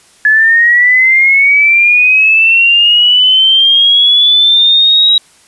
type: linear sweep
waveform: sine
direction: up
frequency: 1707 to 3856 Hz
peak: -4 dBFS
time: 0.25-5.18 s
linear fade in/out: 2 ms
effects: white hiss -45 dBFS RMS until 5.47 s + resampled to 24000 Hz